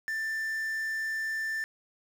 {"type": "tone with quantisation", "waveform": "triangle", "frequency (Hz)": 1776, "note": "A6", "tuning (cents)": 16, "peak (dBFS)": -28, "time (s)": [0.08, 1.64], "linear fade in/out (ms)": 0, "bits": 8, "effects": []}